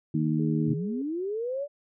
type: harmonic tone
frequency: 77.78 Hz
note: D#2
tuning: in tune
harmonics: 2 / 3 / 4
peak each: -26 / -28 / -29 dBFS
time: 0.14-0.74 s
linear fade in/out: 5 ms
type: tone with vibrato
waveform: sine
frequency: 415.3 Hz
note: G#4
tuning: in tune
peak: -36 dBFS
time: 0.39-1.02 s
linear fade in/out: 5 ms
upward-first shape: triangle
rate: 4.9 Hz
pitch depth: 17 cents each way
type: linear sweep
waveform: sine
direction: up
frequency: 103.1 to 589 Hz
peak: -28 dBFS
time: 0.66-1.68 s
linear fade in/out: 50 ms
effects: none